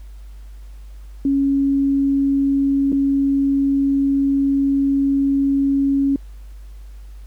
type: tone with dropouts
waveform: sine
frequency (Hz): 276.4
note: C#4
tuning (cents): -5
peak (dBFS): -14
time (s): 1.25-6.16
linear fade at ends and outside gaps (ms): 2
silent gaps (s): 2.92-2.927
effects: added 50 Hz sine -34 dBFS peak until 7.26 s + pink hiss -56 dBFS RMS until 7.26 s